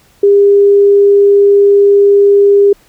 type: tone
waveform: sine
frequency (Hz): 402.6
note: G4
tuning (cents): +46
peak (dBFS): -3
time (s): 0.23-2.73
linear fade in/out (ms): 5
effects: pink hiss -48 dBFS RMS until 2.88 s